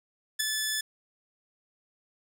10% pulse tone with ADSR envelope, 1736 Hz, A6, 24 cents flat, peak -13 dBFS, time 0.39-0.81 s, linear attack 15 ms, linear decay 4 ms, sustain -6 dB, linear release 5 ms, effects none

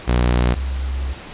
sawtooth / sine tone pair in turn, 60.7 / 66.26 Hz, B1 / C2, -29 / +22 cents, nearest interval major second, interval 151 cents, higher second, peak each -10 / -20 dBFS, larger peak first, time 0.07-0.55 / 0.55-1.14 s, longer second, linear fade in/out 20 ms, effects pink hiss -36 dBFS RMS until 1.33 s + resampled to 8000 Hz

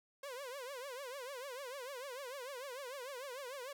sawtooth tone with vibrato, 526 Hz, C5, 9 cents sharp, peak -40 dBFS, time 0.23-3.73 s, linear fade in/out 5 ms, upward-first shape triangle, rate 6.7 Hz, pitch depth 190 cents each way, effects none

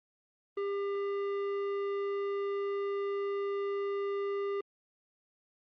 triangle tone with tanh clipping, 399.9 Hz, G4, 35 cents sharp, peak -33 dBFS, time 0.57-4.61 s, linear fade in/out 5 ms, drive 16 dB, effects Opus 24 kbps

